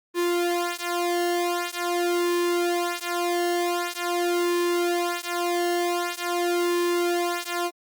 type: tone with flanger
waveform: sawtooth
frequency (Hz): 349.2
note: F4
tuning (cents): 0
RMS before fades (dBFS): -25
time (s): 0.14-7.71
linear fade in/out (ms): 50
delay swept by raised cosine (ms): 1.5 to 3.7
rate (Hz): 0.45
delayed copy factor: -1
effects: Opus 32 kbps